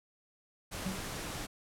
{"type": "noise", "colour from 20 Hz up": "pink", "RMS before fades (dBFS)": -40, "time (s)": [0.71, 1.47], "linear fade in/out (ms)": 20}
{"type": "tone with exponential decay", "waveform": "triangle", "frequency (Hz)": 190, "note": "F#3", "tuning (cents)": 46, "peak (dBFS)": -27, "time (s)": [0.86, 1.06], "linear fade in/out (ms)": 5, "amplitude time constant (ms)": 43}
{"effects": ["low-pass 12000 Hz 12 dB/octave"]}